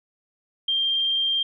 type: tone with vibrato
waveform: sine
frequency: 3182 Hz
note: G7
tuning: 25 cents sharp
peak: -20 dBFS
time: 0.68-1.43 s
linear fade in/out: 5 ms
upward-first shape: triangle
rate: 18 Hz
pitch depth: 9 cents each way
effects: none